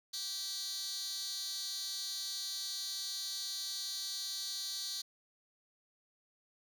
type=tone with high-pass filter; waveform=15% pulse; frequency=388.7 Hz; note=G4; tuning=15 cents flat; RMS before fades=-40 dBFS; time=0.13-5.02 s; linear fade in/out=10 ms; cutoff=4600 Hz; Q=5; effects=none